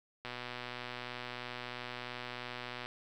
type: click train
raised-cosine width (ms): 0.3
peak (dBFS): -25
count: 322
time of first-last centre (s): 0.25-2.86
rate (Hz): 123
effects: 11-bit